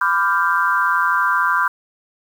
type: chord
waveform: sine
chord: G dominant seventh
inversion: first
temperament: equal with one note detuned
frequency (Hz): 1001.6 / 1174.7 / 1396.9 / 1568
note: B5 / D6 / F6 / G6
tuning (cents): +24 / 0 / 0 / 0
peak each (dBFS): -20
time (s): 0.01-1.68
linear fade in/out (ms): 5
effects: 7-bit